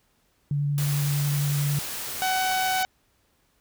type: tone with vibrato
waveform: sine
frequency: 144 Hz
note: D3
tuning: 34 cents flat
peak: -22 dBFS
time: 0.51-1.79 s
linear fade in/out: 2 ms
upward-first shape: square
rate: 11 Hz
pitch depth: 9 cents each way
type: noise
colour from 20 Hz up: white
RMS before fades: -33 dBFS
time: 0.78-2.83 s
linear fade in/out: 0 ms
type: harmonic tone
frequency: 751 Hz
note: F#5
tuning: 26 cents sharp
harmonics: 1 / 2 / 3 / 4 / 5 / 6 / 7 / 8 / 9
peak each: -24 / -30 / -34 / -36 / -38 / -40 / -41 / -42 / -43 dBFS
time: 2.22-2.85 s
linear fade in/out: 0 ms
effects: pink hiss -67 dBFS RMS until 3.6 s